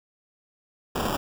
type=noise with sample-and-hold; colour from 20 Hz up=blue; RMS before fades=-27 dBFS; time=0.95-1.17 s; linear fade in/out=10 ms; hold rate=2100 Hz; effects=none